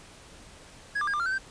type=tone with pitch steps; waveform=triangle; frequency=1664 / 1188 / 1626 / 1194 / 1384 / 1526 / 1565 Hz; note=G#6 / D6 / G#6 / D6 / F6 / G6 / G6; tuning=+3 / +20 / -37 / +28 / -16 / -47 / -3 cents; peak=-24 dBFS; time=0.95-1.384 s; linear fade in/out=10 ms; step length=62 ms; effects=pink hiss -50 dBFS RMS until 1.5 s + resampled to 22050 Hz